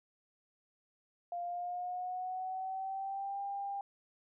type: tone with pitch glide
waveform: sine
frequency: 698.5 to 797.7 Hz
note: F5 to G5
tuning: 0 to +30 cents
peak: -36 dBFS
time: 1.32-3.81 s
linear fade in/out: 2 ms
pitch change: +230 cents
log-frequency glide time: 1.42-3.41 s
effects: none